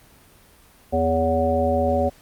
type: harmonic tone with a mistuned harmonic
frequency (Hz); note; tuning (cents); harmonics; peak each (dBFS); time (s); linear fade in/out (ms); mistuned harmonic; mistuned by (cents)
82; E2; -9; 1 / 3 / 5 / 7 / 9; -25 / -25 / -27 / -21 / -24; 0.92-2.1; 20; 7; -25
effects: pink hiss -52 dBFS RMS until 2.21 s + Opus 32 kbps